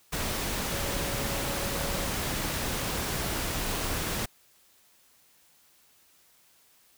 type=tone in noise; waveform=sine; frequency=558 Hz; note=C#5; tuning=11 cents sharp; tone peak=-39 dBFS; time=0.72-2.07 s; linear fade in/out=10 ms; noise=pink; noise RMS=-31 dBFS; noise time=0.12-4.26 s; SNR=-11 dB; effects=white hiss -62 dBFS RMS until 6.97 s